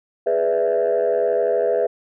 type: chord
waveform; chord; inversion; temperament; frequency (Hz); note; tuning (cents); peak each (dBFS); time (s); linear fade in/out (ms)
sine; E dominant seventh; first; equal; 415.3 / 493.9 / 587.3 / 659.3; G#4 / B4 / D5 / E5; 0 / 0 / 0 / 0; -21 / -19 / -25 / -20; 0.26-1.87; 10
effects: tanh soft clip ceiling -11 dBFS